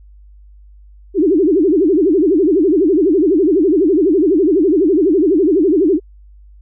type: tone with vibrato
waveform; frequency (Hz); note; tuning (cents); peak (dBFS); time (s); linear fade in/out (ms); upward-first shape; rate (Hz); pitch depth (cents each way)
sine; 345.1; F4; -21; -9; 1.14-6; 50; sine; 12; 280
effects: added 50 Hz sine -39 dBFS peak until 6.61 s